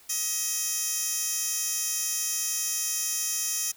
15% pulse tone with high-pass filter, 633 Hz, D#5, 30 cents sharp, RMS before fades -29 dBFS, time 0.09-3.72 s, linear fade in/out 10 ms, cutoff 6300 Hz, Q 1.4, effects white hiss -55 dBFS RMS until 3.76 s

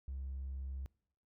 triangle tone, 66.9 Hz, C2, 39 cents sharp, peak -36 dBFS, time 0.08-0.86 s, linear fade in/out 0 ms, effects noise-tail reverb RT60 0.7 s tail -26 dB re dry + tanh soft clip ceiling -36 dBFS

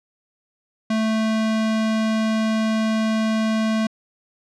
square tone, 220 Hz, A3, in tune, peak -19 dBFS, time 0.9-3.87 s, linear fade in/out 5 ms, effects low-pass 6000 Hz 12 dB/octave

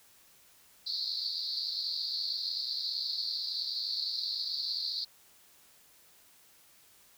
white band-pass noise, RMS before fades -35 dBFS, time 0.86-5.05 s, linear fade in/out 10 ms, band 4100 to 4700 Hz, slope 96 dB/octave, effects white hiss -61 dBFS RMS until 7.17 s

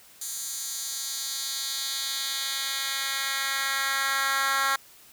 10% pulse tone with high-pass filter sweep, 271.8 Hz, C#4, 34 cents flat, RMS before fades -29 dBFS, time 0.21-4.76 s, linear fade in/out 5 ms, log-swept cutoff 7300 to 1300 Hz, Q 1.4, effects white hiss -53 dBFS RMS until 5.12 s

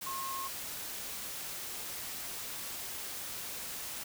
sine tone in noise, 1076 Hz, C6, 48 cents sharp, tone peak -37 dBFS, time 0.06-0.48 s, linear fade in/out 10 ms, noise white, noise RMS -41 dBFS, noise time 0.01-4.04 s, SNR +1 dB, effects none

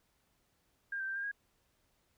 sine tone with pitch steps, 1606 / 1560 / 1571 / 1603 / 1639 Hz, G6 / G6 / G6 / G6 / G#6, +41 / -9 / +3 / +38 / -23 cents, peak -35 dBFS, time 0.92-1.315 s, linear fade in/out 5 ms, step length 79 ms, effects pink hiss -75 dBFS RMS until 2.17 s

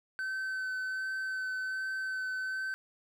triangle tone with vibrato, 1529 Hz, G6, 44 cents flat, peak -31 dBFS, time 0.19-2.74 s, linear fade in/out 0 ms, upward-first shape sine, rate 1.3 Hz, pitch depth 12 cents each way, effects none

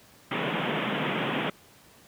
pink band-pass noise, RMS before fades -29 dBFS, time 0.31-1.5 s, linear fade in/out 5 ms, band 130 to 3400 Hz, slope 96 dB/octave, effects pink hiss -55 dBFS RMS until 2.07 s + high-pass 80 Hz 12 dB/octave

